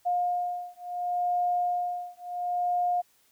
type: beating tone pair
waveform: sine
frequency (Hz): 711 / 711.71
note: F5 / F5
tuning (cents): +31 / +33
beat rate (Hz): 0.71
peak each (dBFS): -29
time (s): 0.05-3.02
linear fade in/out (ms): 20
effects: white hiss -65 dBFS RMS until 3.31 s